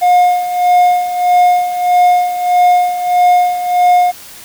triangle tone with tremolo, 716 Hz, F5, 43 cents sharp, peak -3 dBFS, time 0.01-4.12 s, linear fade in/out 20 ms, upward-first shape sine, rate 1.6 Hz, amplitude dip 70%, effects white hiss -34 dBFS RMS until 4.44 s

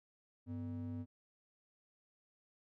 triangle ring-modulated tone, 174.61 Hz, F3, in tune, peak -35 dBFS, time 0.46-1.06 s, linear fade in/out 50 ms, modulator 75.4 Hz, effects none

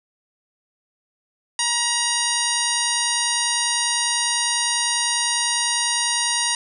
harmonic tone with a mistuned harmonic, 950 Hz, A#5, 33 cents sharp, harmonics 1 / 2 / 3 / 4 / 5 / 6 / 7 / 9 / 10, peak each -28 / -28 / -28 / -28 / -28 / -28 / -28 / -28 / -28 dBFS, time 1.59-6.55 s, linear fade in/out 2 ms, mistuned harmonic 10, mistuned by -23 cents, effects none

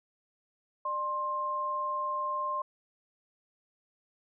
sine tone pair together, 598 / 1056.9 Hz, D5 / C6, +31 / +17 cents, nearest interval minor seventh, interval 986 cents, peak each -39 / -30 dBFS, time 0.85-2.62 s, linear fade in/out 5 ms, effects none

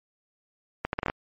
accelerating click train, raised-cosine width 0.5 ms, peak -11 dBFS, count 7, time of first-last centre 0.85-1.099 s, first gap 81 ms, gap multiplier 0.72, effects MP3 32 kbps

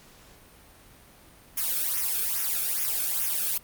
blue noise with flanger, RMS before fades -27 dBFS, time 1.57-3.58 s, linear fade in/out 5 ms, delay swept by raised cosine 0.23 to 1.05 ms, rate 2.4 Hz, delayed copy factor -0.75, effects pink hiss -53 dBFS RMS until 3.63 s + Opus 48 kbps

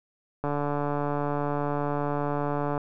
click train, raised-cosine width 1 ms, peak -15 dBFS, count 340, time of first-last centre 0.44-2.778 s, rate 145 Hz, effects none

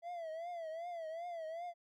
triangle tone with vibrato, 668 Hz, E5, 23 cents sharp, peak -39 dBFS, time 0.02-1.74 s, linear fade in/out 50 ms, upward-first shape triangle, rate 2.6 Hz, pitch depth 120 cents each way, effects none

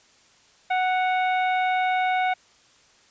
harmonic tone with a mistuned harmonic, 740 Hz, F#5, in tune, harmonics 1 / 2 / 3 / 4 / 5, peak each -21 / -30 / -29 / -42 / -40 dBFS, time 0.7-2.34 s, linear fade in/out 10 ms, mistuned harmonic 4, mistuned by -68 cents, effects white hiss -57 dBFS RMS until 3.1 s + resampled to 16000 Hz

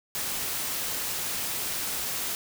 white noise, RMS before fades -31 dBFS, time 0.15-2.35 s, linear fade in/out 0 ms, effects none

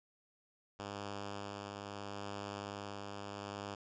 5% pulse tone with tremolo, 101.1 Hz, G#2, 46 cents flat, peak -30 dBFS, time 0.79-3.75 s, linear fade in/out 5 ms, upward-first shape sine, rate 0.75 Hz, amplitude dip 25%, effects resampled to 16000 Hz

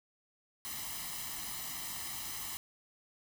white noise with comb filter, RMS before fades -41 dBFS, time 0.65-2.57 s, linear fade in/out 0 ms, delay 0.99 ms, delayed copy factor +0.75, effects none

